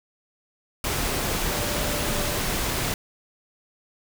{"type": "tone in noise", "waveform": "sine", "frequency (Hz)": 587.3, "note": "D5", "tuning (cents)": 0, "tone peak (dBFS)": -34, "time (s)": [1.51, 2.38], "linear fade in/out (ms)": 2, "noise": "pink", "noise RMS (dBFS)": -26, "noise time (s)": [0.84, 2.94], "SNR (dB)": -11, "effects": []}